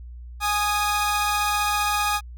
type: tone pair together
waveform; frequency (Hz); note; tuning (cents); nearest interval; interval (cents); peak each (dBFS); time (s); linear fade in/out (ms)
sawtooth; 830.6 / 1238.3; G#5 / D#6; 0 / -9; perfect fifth; 691; -20; 0.4-2.21; 50
effects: added 60 Hz sine -36 dBFS peak until 2.37 s